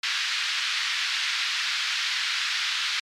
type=band-pass noise; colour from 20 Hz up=white; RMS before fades=-27 dBFS; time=0.03-3 s; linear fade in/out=5 ms; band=1400 to 4500 Hz; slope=24 dB/octave; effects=MP3 96 kbps